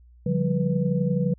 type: tone cluster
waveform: sine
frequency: 143.9 / 175.7 / 195.5 / 490.5 Hz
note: D3 / F3 / G3 / B4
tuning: -35 / +11 / -4 / -12 cents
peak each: -26 / -24 / -27 / -29 dBFS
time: 0.26-1.34 s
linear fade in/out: 5 ms
effects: added 60 Hz sine -49 dBFS peak until 1.38 s